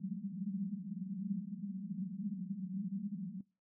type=band-pass noise; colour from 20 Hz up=pink; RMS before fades=-41 dBFS; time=0-3.41 s; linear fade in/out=5 ms; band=180 to 210 Hz; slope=96 dB/octave; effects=noise-tail reverb RT60 0.3 s tail -21 dB re dry